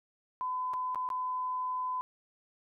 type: tone with dropouts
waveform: sine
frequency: 1011 Hz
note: B5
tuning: 40 cents sharp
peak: -31 dBFS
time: 0.41-2.01 s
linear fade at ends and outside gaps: 0 ms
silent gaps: 0.735-0.739 / 0.947-0.957 / 1.089-1.102 s
effects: none